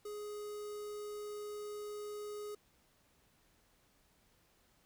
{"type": "tone with notch filter", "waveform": "square", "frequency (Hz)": 417, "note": "G#4", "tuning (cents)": 7, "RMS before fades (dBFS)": -44, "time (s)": [0.05, 2.55], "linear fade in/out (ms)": 5, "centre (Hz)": 2400, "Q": 0.87, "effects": ["pink hiss -71 dBFS RMS until 4.85 s"]}